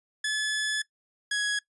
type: tone pair in turn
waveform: sawtooth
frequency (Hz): 1719 / 1669.1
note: A6 / G#6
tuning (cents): -41 / +8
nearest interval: minor second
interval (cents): 51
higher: first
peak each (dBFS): -22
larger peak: neither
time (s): 0.24-0.82 / 1.31-1.59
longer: first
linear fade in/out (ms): 5
effects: noise-tail reverb RT60 0.1 s tail -20 dB re dry + resampled to 24000 Hz